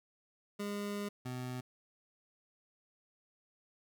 25% pulse tone pair in turn, 204.3 / 126.07 Hz, G#3 / B2, -28 / +36 cents, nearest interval minor sixth, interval 836 cents, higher first, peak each -33 / -35 dBFS, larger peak first, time 0.59-1.09 / 1.25-1.61 s, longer first, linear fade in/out 10 ms, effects none

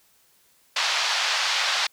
white band-pass noise, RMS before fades -24 dBFS, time 0.76-1.87 s, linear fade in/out 5 ms, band 720 to 5000 Hz, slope 24 dB/octave, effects white hiss -61 dBFS RMS until 1.92 s

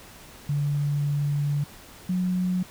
sine tone pair in turn, 144.6 / 182.18 Hz, D3 / F#3, -27 / -27 cents, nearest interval major third, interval 400 cents, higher second, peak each -22 dBFS, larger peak neither, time 0.49-1.64 / 2.09-2.63 s, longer first, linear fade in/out 5 ms, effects pink hiss -47 dBFS RMS until 2.7 s

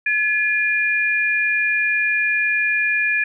sine tone pair together, 1709 / 2417 Hz, G#6 / D7, +49 / +49 cents, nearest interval tritone, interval 600 cents, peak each -19 dBFS, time 0.06-3.24 s, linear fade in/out 5 ms, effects none

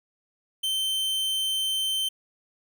45% pulse tone, 3100 Hz, G7, 20 cents flat, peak -24 dBFS, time 0.63-2.09 s, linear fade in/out 10 ms, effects none

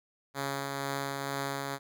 5% pulse tone with tremolo, 138.7 Hz, C#3, 1 cent sharp, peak -20 dBFS, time 0.34-1.79 s, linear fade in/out 50 ms, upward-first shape triangle, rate 2.1 Hz, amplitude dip 30%, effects none

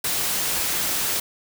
white noise, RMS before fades -24 dBFS, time 0.04-1.2 s, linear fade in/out 5 ms, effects none

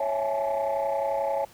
sine chord, A major seventh, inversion first, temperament equal with one note detuned, 554.4 / 659.3 / 830.6 / 861.9 Hz, C#5 / E5 / G#5 / A5, 0 / 0 / 0 / -36 cents, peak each -26 / -29 / -32 / -29 dBFS, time 0-1.45 s, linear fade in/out 5 ms, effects tanh soft clip ceiling -19 dBFS + pink hiss -53 dBFS RMS until 1.53 s

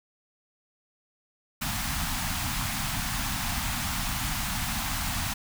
pink band-stop noise, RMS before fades -30 dBFS, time 1.61-5.34 s, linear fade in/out 10 ms, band 270 to 710 Hz, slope 48 dB/octave, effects none

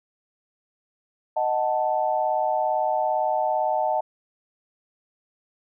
sine chord, D# diminished, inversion none, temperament equal, 622.3 / 740 / 880 Hz, D#5 / F#5 / A5, 0 / 0 / 0 cents, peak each -25 dBFS, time 1.36-4.01 s, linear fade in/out 10 ms, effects none

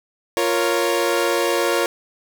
sawtooth chord, Bb minor, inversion second, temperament equal, 349.2 / 466.2 / 554.4 Hz, F4 / Bb4 / Db5, 0 / 0 / 0 cents, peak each -18 dBFS, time 0.37-1.86 s, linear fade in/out 0 ms, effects none

